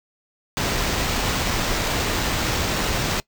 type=noise with sample-and-hold; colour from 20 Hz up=pink; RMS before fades=-23 dBFS; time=0.57-3.2 s; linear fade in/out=0 ms; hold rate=11025 Hz; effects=noise-tail reverb RT60 0.1 s tail -22 dB re dry